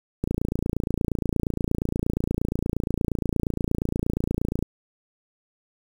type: click train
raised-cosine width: 3 ms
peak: -11 dBFS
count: 126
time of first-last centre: 0.24-4.626 s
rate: 28.5 Hz
effects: 7-bit